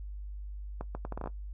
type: accelerating click train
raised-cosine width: 1 ms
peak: -23 dBFS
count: 9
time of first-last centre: 0.81-1.274 s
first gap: 140 ms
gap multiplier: 0.72
effects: noise-tail reverb RT60 0.1 s tail -17 dB re dry + added 50 Hz sine -38 dBFS peak until 1.53 s